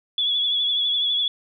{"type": "tone with vibrato", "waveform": "sine", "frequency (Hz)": 3400, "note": "G#7", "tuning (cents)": 40, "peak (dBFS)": -19, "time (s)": [0.18, 1.28], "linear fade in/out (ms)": 2, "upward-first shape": "sine", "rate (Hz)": 12, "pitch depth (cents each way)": 38, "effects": []}